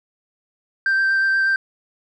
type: tone with vibrato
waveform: sine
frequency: 1568 Hz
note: G6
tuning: in tune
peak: -13 dBFS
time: 0.86-1.56 s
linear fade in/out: 2 ms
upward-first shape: sine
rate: 8.3 Hz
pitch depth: 11 cents each way
effects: tanh soft clip ceiling -14 dBFS